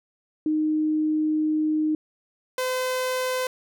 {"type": "tone pair in turn", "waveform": ["sine", "sawtooth"], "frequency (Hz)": [308.8, 511], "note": ["D#4", "C5"], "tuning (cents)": [-13, -41], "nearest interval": "major sixth", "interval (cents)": 872, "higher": "second", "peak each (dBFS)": -20, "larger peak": "neither", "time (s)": [[0.46, 1.95], [2.58, 3.47]], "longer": "first", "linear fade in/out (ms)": 2, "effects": []}